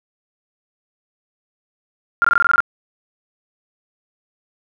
sine tone bursts, 1396.9 Hz, F6, in tune, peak -10 dBFS, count 9, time 2.22-2.604 s, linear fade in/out 0 ms, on 24 ms, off 21 ms, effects none

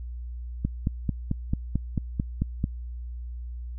click train, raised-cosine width 5 ms, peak -12 dBFS, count 10, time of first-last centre 0.65-2.641 s, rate 4.52 Hz, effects added 60 Hz sine -33 dBFS peak until 3.78 s

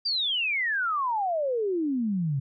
sine exponential sweep, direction down, 4811 to 130.81 Hz, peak -24 dBFS, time 0.05-2.4 s, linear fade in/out 10 ms, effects none

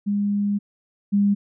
sine tone pair in turn, 203.5 / 202.1 Hz, G#3 / G#3, -35 / -47 cents, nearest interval unison, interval 12 cents, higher first, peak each -19 / -15 dBFS, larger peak second, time 0.06-0.59 / 1.12-1.35 s, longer first, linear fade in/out 20 ms, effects none

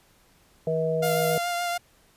harmonic tone, 160.5 Hz, E3, 46 cents flat, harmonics 1 / 3 / 4, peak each -29 / -25 / -28 dBFS, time 0.67-1.38 s, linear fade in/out 2 ms
sawtooth tone with vibrato, 698.5 Hz, F5, in tune, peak -22 dBFS, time 1.02-1.78 s, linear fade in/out 10 ms, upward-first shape triangle, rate 7 Hz, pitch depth 22 cents each way
violet noise, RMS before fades -32 dBFS, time 1.03-1.39 s, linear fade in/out 20 ms
effects pink hiss -60 dBFS RMS until 2.16 s + resampled to 32000 Hz

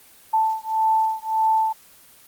sine beating tone pair, 881 / 882.7 Hz, A5 / A5, +2 / +5 cents, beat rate 1.7 Hz, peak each -21 dBFS, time 0.33-1.73 s, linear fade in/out 10 ms, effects white hiss -50 dBFS RMS until 2.27 s + Opus 24 kbps

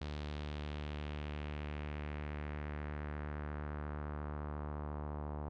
sawtooth tone with low-pass filter sweep, 74.3 Hz, D2, 21 cents sharp, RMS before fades -42 dBFS, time 0.01-5.49 s, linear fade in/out 5 ms, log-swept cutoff 4100 to 930 Hz, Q 1.9, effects none

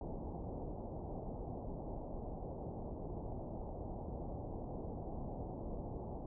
pink low-pass noise, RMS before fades -44 dBFS, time 0.01-6.26 s, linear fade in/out 2 ms, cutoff 850 Hz, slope 48 dB/octave, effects none

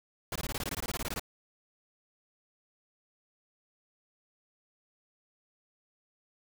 pink noise bursts, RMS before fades -35 dBFS, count 16, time 0.32-1.196 s, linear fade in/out 2 ms, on 36 ms, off 20 ms, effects none

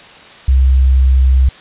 sine tone with pitch glide, 65.6 to 65.18 Hz, C2 to C2, +5 to -6 cents, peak -6 dBFS, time 0.48-1.49 s, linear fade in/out 5 ms, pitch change -11 cents, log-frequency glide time 0.71-1.26 s, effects white hiss -37 dBFS RMS until 1.6 s + resampled to 8000 Hz

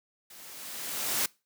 white noise with level ramp, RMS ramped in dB -50 to -27 dBFS, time 0.3-1.26 s, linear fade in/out 5 ms, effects noise-tail reverb RT60 0.3 s tail -24 dB re dry + high-pass 150 Hz 12 dB/octave

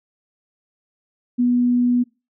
sine tone, 244.7 Hz, B3, 16 cents flat, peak -14 dBFS, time 1.38-2.04 s, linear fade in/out 20 ms, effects noise-tail reverb RT60 0.3 s tail -24 dB re dry

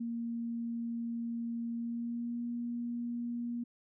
sine tone with pitch glide, 233.1 to 238 Hz, A#3 to A#3, 0 to +36 cents, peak -34 dBFS, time 0-3.64 s, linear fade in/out 10 ms, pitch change +36 cents, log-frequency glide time 1.74-2.42 s, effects none

